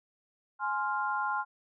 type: chord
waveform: sine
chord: F minor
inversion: first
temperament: just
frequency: 838.1 / 1047.7 / 1396.9 Hz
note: Ab5 / C6 / F6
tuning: +16 / +2 / 0 cents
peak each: -33 dBFS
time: 0.59-1.45 s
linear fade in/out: 50 ms
effects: none